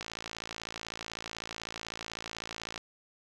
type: click train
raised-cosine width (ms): 0.2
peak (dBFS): -20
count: 156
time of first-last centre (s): 0.01-2.778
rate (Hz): 56
effects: none